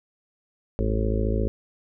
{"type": "harmonic tone", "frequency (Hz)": 54.3, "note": "A1", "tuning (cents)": -22, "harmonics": [1, 2, 4, 5, 6, 7, 8, 9, 10], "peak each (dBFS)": [-24, -28, -30, -37, -35, -33, -31, -40, -34], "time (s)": [0.79, 1.48], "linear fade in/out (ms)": 0, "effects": []}